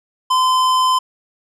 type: tone with hard clipping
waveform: sine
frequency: 1026 Hz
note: C6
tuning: 34 cents flat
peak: -14 dBFS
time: 0.3-0.99 s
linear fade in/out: 10 ms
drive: 14 dB
effects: none